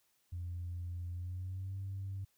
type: tone with pitch glide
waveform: sine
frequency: 87.5 to 97.09 Hz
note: F2 to G2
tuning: +4 to -16 cents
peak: -37 dBFS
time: 0.32-2.25 s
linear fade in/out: 10 ms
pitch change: +180 cents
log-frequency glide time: 1.12-1.77 s
effects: tanh soft clip ceiling -34 dBFS + white hiss -75 dBFS RMS until 2.37 s

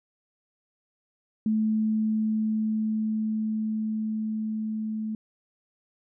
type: tone with level ramp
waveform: sine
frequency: 217.5 Hz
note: A3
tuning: 20 cents flat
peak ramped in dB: -21 to -28 dBFS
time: 1.46-5.15 s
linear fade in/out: 2 ms
effects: none

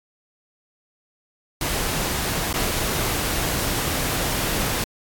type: noise with dropouts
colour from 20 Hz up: pink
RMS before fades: -24 dBFS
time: 1.61-4.84 s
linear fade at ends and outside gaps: 2 ms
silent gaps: 2.529-2.54 s
effects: AAC 64 kbps

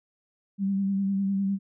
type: tone with vibrato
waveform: sine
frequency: 196 Hz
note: G3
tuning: in tune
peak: -23 dBFS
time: 0.58-1.59 s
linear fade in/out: 50 ms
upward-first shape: sine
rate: 9.9 Hz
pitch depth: 28 cents each way
effects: none

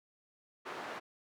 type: band-pass noise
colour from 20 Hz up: white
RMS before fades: -43 dBFS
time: 0.65-1 s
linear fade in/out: 20 ms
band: 290 to 1400 Hz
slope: 12 dB/octave
effects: none

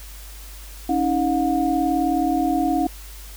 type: tone cluster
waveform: sine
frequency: 279.3 / 318.3 / 719 Hz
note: C#4 / D#4 / F#5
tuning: +13 / +39 / -50 cents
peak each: -22 dBFS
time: 0.89-2.87 s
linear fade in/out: 5 ms
effects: added 50 Hz sine -37 dBFS peak until 3.36 s + white hiss -43 dBFS RMS until 3.36 s

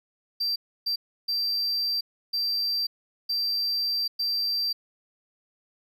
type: tone bursts at uneven times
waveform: triangle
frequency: 4699 Hz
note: D8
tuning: in tune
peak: -23 dBFS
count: 6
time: 0.4-0.56 / 0.86-0.96 / 1.28-2.01 / 2.33-2.87 / 3.29-4.08 / 4.19-4.73 s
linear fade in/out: 10 ms
effects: none

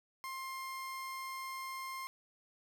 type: tone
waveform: 30% pulse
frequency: 1058 Hz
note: C6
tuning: 19 cents sharp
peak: -38 dBFS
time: 0.24-2.07 s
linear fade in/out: 0 ms
effects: none

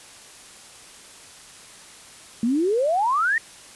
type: exponential sweep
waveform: sine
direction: up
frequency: 220 to 1900 Hz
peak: -18 dBFS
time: 2.43-3.38 s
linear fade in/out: 2 ms
effects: white hiss -45 dBFS RMS until 3.75 s + resampled to 24000 Hz

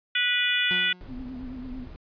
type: harmonic tone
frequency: 491 Hz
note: B4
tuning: 10 cents flat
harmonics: 3 / 4 / 5 / 6 / 7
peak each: -28 / -28 / -28 / -28 / -28 dBFS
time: 0.15-0.93 s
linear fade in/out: 5 ms
type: tone with exponential decay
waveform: 30% pulse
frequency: 180.8 Hz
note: F#3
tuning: 40 cents flat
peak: -29 dBFS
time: 0.71-1.31 s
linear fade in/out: 0 ms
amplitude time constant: 130 ms
type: noise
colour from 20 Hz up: brown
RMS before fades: -41 dBFS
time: 1.01-1.96 s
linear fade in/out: 0 ms
type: tone with vibrato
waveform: sine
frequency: 254.7 Hz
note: C4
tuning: 46 cents flat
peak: -35 dBFS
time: 1.07-1.88 s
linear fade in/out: 50 ms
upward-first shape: triangle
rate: 9 Hz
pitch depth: 72 cents each way
effects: resampled to 11025 Hz

